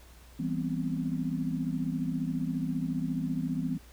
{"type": "chord", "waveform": "sine", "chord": "C major seventh", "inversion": "first", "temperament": "equal", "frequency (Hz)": [164.81, 196, 246.9, 261.6], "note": ["E3", "G3", "B3", "C4"], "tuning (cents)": [0, 0, 0, 0], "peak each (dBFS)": [-33, -37, -34, -34], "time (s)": [0.39, 3.78], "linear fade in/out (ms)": 10, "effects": ["added 60 Hz sine -52 dBFS peak until 3.92 s", "pink hiss -57 dBFS RMS until 3.92 s"]}